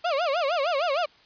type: tone with vibrato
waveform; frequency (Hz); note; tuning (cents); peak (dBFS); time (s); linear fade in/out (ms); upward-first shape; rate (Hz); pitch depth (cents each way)
35% pulse; 622.3; D#5; 0; -21; 0.04-1.06; 10; sine; 6.5; 250
effects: white hiss -56 dBFS RMS until 1.25 s + resampled to 11025 Hz

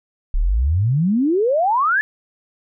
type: exponential sweep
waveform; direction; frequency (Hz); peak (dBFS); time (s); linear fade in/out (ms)
sine; up; 32.7 to 1760; -14; 0.34-2.01; 0
effects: none

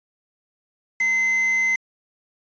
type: tone with quantisation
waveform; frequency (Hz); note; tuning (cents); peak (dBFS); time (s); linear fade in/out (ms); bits
triangle; 2056; C7; -31; -16; 1-1.76; 5; 6
effects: resampled to 16000 Hz

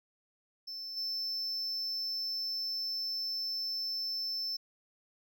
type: tone with level steps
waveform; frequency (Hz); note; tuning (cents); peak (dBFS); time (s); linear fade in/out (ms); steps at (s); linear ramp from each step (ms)
triangle; 5300; E8; +9; -38 / -32; 0.67-4.57; 10; 0.96; 20
effects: none

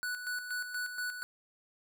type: tone with tremolo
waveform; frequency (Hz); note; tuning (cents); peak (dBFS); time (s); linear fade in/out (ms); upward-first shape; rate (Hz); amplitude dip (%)
square; 1480; F#6; 0; -34; 0.03-1.23; 0; square; 4.2; 55
effects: none

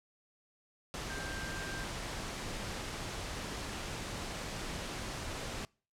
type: tone in noise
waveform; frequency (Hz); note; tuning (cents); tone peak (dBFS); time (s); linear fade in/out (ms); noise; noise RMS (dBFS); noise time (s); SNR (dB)
sine; 1581; G6; +14; -43; 1.1-1.84; 0; pink; -40; 0.94-5.65; -6
effects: noise-tail reverb RT60 0.4 s tail -26 dB re dry + low-pass 8000 Hz 12 dB/octave

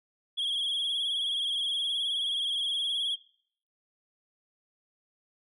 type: tone with vibrato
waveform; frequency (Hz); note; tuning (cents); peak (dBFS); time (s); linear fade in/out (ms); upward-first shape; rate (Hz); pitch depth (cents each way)
sine; 3300; G#7; -12; -25; 0.37-3.16; 20; triangle; 19; 73
effects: noise-tail reverb RT60 0.6 s tail -24 dB re dry + tanh soft clip ceiling -26 dBFS

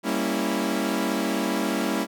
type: chord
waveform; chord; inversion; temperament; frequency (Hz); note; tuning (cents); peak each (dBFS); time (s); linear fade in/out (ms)
sawtooth; G diminished seventh; none; equal with one note detuned; 198.16 / 233.1 / 277.2 / 329.6; G3 / Bb3 / Db4 / Fb4; +19 / 0 / 0 / 0; -25; 0.03-2.07; 50
effects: none

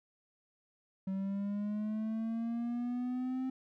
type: linear sweep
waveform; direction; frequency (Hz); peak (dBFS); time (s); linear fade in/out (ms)
triangle; up; 190 to 261.6; -31; 1.07-3.5; 5
effects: none

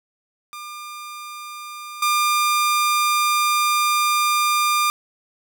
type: tone with level steps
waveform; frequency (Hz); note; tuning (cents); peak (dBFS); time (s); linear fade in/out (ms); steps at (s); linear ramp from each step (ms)
sawtooth; 1200; D6; +37; -29 / -13; 0.53-4.9; 0; 2.02; 5
effects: none

